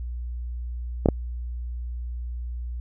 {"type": "clicks", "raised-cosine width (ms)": 2, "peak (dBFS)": -4, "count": 2, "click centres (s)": [1.059, 1.087], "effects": ["added 60 Hz sine -29 dBFS peak until 2.8 s"]}